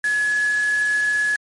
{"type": "tone in noise", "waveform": "sine", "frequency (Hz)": 1696, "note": "G#6", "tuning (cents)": 36, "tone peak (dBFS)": -17, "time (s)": [0.04, 1.36], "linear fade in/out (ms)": 2, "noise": "white", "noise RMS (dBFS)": -34, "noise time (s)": [0.04, 1.36], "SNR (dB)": 14, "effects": ["MP3 48 kbps"]}